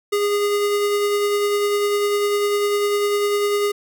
square tone with tremolo, 410 Hz, G#4, 22 cents flat, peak -17 dBFS, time 0.12-3.72 s, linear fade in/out 10 ms, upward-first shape sine, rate 10 Hz, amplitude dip 25%, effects none

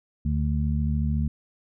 harmonic tone, 74 Hz, D2, 14 cents sharp, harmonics 1 / 2 / 3, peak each -24 / -27 / -29 dBFS, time 0.25-1.28 s, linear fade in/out 5 ms, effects none

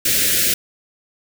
white band-stop noise, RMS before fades -17 dBFS, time 0.05-0.54 s, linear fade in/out 5 ms, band 580 to 1500 Hz, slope 48 dB/octave, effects none

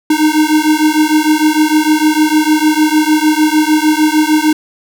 square beating tone pair, 304.8 / 311.4 Hz, D#4 / D#4, -36 / +2 cents, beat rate 6.6 Hz, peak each -12 dBFS, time 0.1-4.53 s, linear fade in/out 5 ms, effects none

